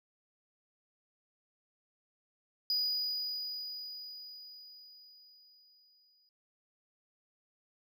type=tone with exponential decay; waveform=triangle; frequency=4928 Hz; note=D#8; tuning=17 cents flat; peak=-27 dBFS; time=2.7-6.29 s; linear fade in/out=1 ms; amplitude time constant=780 ms; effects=none